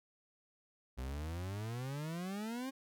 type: exponential sweep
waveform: 40% pulse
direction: up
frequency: 61.5 to 272.8 Hz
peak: -38 dBFS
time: 0.97-2.71 s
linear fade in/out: 20 ms
effects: none